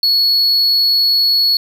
triangle tone, 4375 Hz, C#8, 24 cents flat, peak -9 dBFS, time 0.03-1.57 s, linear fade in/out 2 ms, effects 7-bit

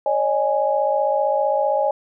sine chord, C# suspended second, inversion none, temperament equal with one note detuned, 554.4 / 609.8 / 830.6 Hz, C#5 / D#5 / G#5, 0 / -35 / 0 cents, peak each -21 dBFS, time 0.06-1.91 s, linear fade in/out 2 ms, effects none

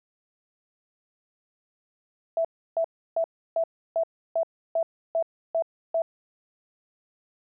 sine tone bursts, 659.3 Hz, E5, in tune, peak -21 dBFS, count 10, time 2.37-6.02 s, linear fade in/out 2 ms, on 77 ms, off 320 ms, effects none

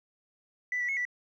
sine tone with pitch steps, 1984 / 1954 / 2181 / 1964 Hz, B6 / B6 / C#7 / B6, +7 / -19 / -29 / -10 cents, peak -27 dBFS, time 0.72-1.052 s, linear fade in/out 2 ms, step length 83 ms, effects tanh soft clip ceiling -24 dBFS + 11-bit

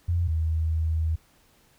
sine tone pair in turn, 86.1 / 80.07 Hz, F2 / E2, -24 / -50 cents, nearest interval minor second, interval 126 cents, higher first, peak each -21 / -22 dBFS, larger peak first, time 0.08-0.28 / 0.28-1.16 s, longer second, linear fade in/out 10 ms, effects pink hiss -61 dBFS RMS until 1.78 s

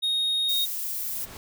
triangle tone, 3729 Hz, A#7, in tune, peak -21 dBFS, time 0.02-0.66 s, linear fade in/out 20 ms
violet noise, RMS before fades -31 dBFS, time 0.48-1.26 s, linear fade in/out 20 ms
pink noise with exponential growth, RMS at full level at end -40 dBFS, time 0.58-1.37 s, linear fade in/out 1 ms, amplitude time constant 170 ms
effects none

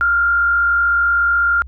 sine tone with frequency modulation, 1396.9 Hz, F6, in tune, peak -12 dBFS, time 0.01-1.62 s, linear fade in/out 0 ms, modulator 43.8 Hz, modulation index 0.49, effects added 65 Hz sine -31 dBFS peak until 1.67 s

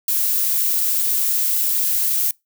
violet noise, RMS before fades -19 dBFS, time 0.08-2.31 s, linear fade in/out 2 ms, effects noise-tail reverb RT60 0.2 s tail -25 dB re dry

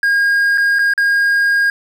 triangle tone with dropouts, 1625 Hz, G#6, 38 cents flat, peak -9 dBFS, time 0.03-1.7 s, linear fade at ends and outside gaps 2 ms, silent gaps 0.576-0.58 / 0.787-0.791 / 0.937-0.977 s, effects none

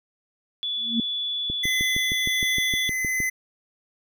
sine tone, 3439 Hz, A7, 40 cents flat, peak -25 dBFS, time 0.63-2.89 s, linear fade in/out 0 ms
sine tone with exponential growth, 230 Hz, A#3, 23 cents flat, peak -17 dBFS, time 0.77-1 s, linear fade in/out 2 ms, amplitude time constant 48 ms
click train, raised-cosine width 3 ms, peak -19 dBFS, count 12, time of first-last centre 1.5-3.203 s, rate 6.46 Hz
square tone with tremolo, 2034 Hz, C7, 50 cents flat, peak -23 dBFS, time 1.63-3.3 s, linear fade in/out 10 ms, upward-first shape triangle, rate 1.4 Hz, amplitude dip 25%
effects none

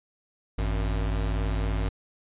square tone pair together, 51.91 / 92.5 Hz, G#1 / F#2, 0 / 0 cents, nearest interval minor seventh, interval 1000 cents, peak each -26 / -33 dBFS, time 0.58-1.89 s, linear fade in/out 5 ms, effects resampled to 8000 Hz

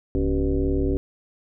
sine tone with frequency modulation, 174.61 Hz, F3, in tune, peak -19 dBFS, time 0.15-0.97 s, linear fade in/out 0 ms, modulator 104 Hz, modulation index 2.5, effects none

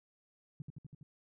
sine tone with echo, 145.1 Hz, D3, 21 cents flat, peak -39 dBFS, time 0.6-0.62 s, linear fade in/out 2 ms, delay 82 ms, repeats 5, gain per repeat -2 dB, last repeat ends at 1.03 s, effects none

